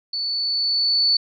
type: tone with level ramp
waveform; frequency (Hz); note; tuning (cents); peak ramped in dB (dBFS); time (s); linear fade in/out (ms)
sine; 4471; C#8; +14; -23 to -14; 0.13-1.17; 5
effects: none